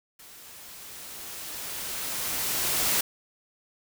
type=noise with level ramp; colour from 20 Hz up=white; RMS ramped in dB=-49 to -24 dBFS; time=0.19-3.01 s; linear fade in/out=5 ms; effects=none